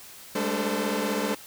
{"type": "tone cluster", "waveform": "sawtooth", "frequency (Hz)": [200.4, 216, 291.6, 446, 516], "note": ["G3", "A3", "D4", "A4", "C5"], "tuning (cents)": [38, -32, -12, 23, -24], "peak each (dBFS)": -28, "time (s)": [0.35, 1.35], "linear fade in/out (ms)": 5, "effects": ["white hiss -46 dBFS RMS until 1.46 s"]}